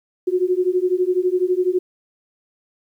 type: beating tone pair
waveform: sine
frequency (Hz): 358.7 / 370.7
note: F4 / F#4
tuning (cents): +46 / +3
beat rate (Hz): 12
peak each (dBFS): -19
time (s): 0.27-1.79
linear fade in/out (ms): 10
effects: 9-bit